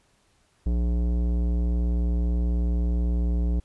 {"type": "tone with tanh clipping", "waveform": "sine", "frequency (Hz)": 59.2, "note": "A#1", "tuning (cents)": 27, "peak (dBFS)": -23, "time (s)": [0.66, 3.6], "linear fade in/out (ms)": 5, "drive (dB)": 15, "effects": ["pink hiss -65 dBFS RMS until 3.64 s", "resampled to 24000 Hz"]}